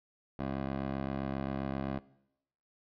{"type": "tone with band-pass filter", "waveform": "15% pulse", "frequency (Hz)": 67.6, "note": "C#2", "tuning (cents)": -43, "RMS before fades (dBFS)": -36, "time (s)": [0.39, 1.99], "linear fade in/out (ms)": 5, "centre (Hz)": 490, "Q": 0.58, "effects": ["noise-tail reverb RT60 0.8 s tail -20 dB re dry", "resampled to 11025 Hz"]}